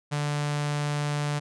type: tone with notch filter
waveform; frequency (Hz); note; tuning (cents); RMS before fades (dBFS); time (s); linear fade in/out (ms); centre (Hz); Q
sawtooth; 146.83; D3; 0; -28; 0.11-1.4; 20; 340; 1.3
effects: resampled to 22050 Hz